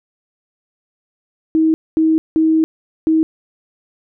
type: tone bursts at uneven times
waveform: sine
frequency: 318.7 Hz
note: D#4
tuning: 42 cents sharp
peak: -10 dBFS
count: 4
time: 1.55-1.74 / 1.97-2.18 / 2.36-2.64 / 3.07-3.23 s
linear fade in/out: 0 ms
effects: none